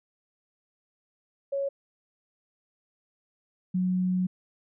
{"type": "tone pair in turn", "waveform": "sine", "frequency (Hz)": [554.4, 183.36], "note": ["C#5", "F#3"], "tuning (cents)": [0, -15], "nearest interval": "octave + perfect fifth", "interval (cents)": 1915, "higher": "first", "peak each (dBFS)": [-26, -23], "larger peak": "second", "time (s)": [[1.52, 1.69], [3.74, 4.27]], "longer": "second", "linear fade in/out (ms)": 10, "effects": []}